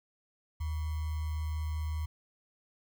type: tone with sample-and-hold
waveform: sine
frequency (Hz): 77.78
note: D#2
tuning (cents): 0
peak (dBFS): -31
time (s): 0.6-2.06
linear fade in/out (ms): 10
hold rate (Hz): 1050
effects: none